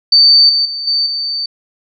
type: tone with level steps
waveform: sine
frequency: 4573 Hz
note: D8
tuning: 47 cents flat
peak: -4 / -10 / -19 / -11 / -16 dBFS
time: 0.12-1.46 s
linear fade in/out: 5 ms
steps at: 0.49 / 0.65 / 0.87 / 1.06 s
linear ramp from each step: 5 ms
effects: none